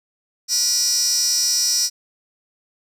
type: tone with high-pass filter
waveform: 15% pulse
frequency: 484.2 Hz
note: B4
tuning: 34 cents flat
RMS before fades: -19 dBFS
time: 0.48-1.9 s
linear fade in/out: 50 ms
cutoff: 5700 Hz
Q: 9.4
effects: none